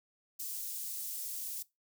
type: high-pass noise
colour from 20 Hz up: white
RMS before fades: -40 dBFS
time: 0.39-1.63 s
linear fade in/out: 10 ms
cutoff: 7000 Hz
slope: 12 dB/octave
effects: noise-tail reverb RT60 0.2 s tail -20 dB re dry